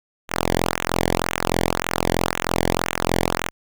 sawtooth tone with flanger, 43.19 Hz, F1, 18 cents flat, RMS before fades -22 dBFS, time 0.28-3.51 s, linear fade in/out 50 ms, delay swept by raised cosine 0.2 to 0.79 ms, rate 1.9 Hz, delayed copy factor -1, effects none

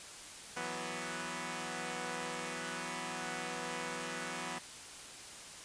5% pulse chord, E suspended second, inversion none, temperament equal, 164.81 / 185 / 246.9 Hz, E3 / F#3 / B3, 0 / 0 / 0 cents, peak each -33 / -33 / -30 dBFS, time 0.56-4.59 s, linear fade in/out 10 ms, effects white hiss -49 dBFS RMS until 5.64 s + resampled to 22050 Hz

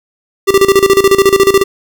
square tone with tremolo, 392 Hz, G4, in tune, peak -4 dBFS, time 0.47-1.64 s, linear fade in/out 20 ms, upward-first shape square, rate 14 Hz, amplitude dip 80%, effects none

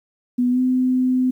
sine tone with pitch glide, 246.9 to 255 Hz, B3 to C4, 0 to -44 cents, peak -15 dBFS, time 0.38-1.31 s, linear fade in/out 10 ms, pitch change +56 cents, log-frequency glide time 0.5-0.6 s, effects 9-bit

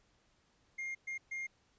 triangle tone bursts at uneven times, 2123 Hz, C7, 25 cents sharp, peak -36 dBFS, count 3, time 0.78-0.95 / 1.07-1.18 / 1.31-1.47 s, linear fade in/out 10 ms, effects pink hiss -72 dBFS RMS until 1.78 s + resampled to 16000 Hz

